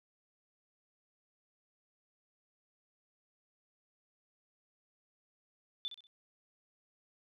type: tone with echo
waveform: sine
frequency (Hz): 3515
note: A7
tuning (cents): -2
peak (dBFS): -35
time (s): 5.85-5.88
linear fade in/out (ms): 0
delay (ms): 63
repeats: 3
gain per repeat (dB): -9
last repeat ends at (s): 6.069
effects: none